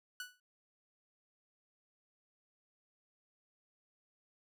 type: tone with exponential decay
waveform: sawtooth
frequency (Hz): 1480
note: F#6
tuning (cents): 0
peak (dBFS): -35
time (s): 0.2-0.4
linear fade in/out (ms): 2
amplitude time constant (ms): 42
effects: none